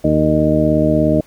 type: harmonic tone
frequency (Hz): 76.8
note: D#2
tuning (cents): -22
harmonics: 1 / 2 / 3 / 4 / 5 / 6 / 8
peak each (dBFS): -23 / -18 / -19 / -16 / -26 / -23 / -16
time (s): 0.04-1.21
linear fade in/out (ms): 5
effects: pink hiss -49 dBFS RMS until 1.26 s